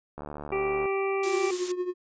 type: click train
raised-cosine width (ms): 1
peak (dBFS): -24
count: 51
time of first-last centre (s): 0.18-0.857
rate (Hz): 73.9
type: harmonic tone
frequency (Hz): 390.2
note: G4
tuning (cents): -8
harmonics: 1 / 2 / 3 / 5 / 6 / 7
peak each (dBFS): -26 / -35 / -35 / -44 / -35 / -47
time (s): 0.52-1.51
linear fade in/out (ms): 5
type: noise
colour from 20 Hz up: blue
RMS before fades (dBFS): -32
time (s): 1.23-1.72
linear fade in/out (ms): 5
type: tone with tremolo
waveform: triangle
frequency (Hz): 360.7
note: F#4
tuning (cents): -44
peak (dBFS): -22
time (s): 1.24-1.94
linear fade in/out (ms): 50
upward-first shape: triangle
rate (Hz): 11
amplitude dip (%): 80
effects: resampled to 16000 Hz